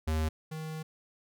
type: tone pair in turn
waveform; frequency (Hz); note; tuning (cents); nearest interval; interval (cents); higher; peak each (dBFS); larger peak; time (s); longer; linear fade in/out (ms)
square; 78.7 / 157.4; D#2 / D#3; +20 / +20; octave; 1200; second; -28 / -37; first; 0.07-0.29 / 0.51-0.83; second; 10
effects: none